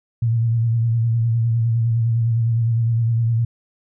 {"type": "tone with vibrato", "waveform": "sine", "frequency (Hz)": 115.3, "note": "A#2", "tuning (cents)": -19, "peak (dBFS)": -15, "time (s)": [0.22, 3.45], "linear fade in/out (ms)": 5, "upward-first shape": "sine", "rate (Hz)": 9.8, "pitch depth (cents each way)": 43, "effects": []}